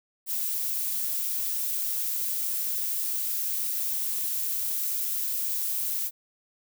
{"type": "noise", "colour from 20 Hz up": "violet", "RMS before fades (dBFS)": -29, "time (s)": [0.26, 6.11], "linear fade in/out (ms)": 50, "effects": []}